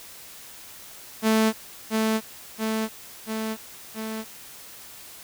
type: tone with echo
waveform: sawtooth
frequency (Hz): 220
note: A3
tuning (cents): 0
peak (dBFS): -14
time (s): 1.22-1.53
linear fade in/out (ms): 50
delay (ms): 680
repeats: 4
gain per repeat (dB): -3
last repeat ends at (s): 4.25
effects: white hiss -44 dBFS RMS until 5.23 s